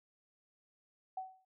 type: tone with exponential decay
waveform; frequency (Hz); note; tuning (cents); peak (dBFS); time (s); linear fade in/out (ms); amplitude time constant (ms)
sine; 754; F#5; +32; -35; 1.17-1.45; 5; 60
effects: none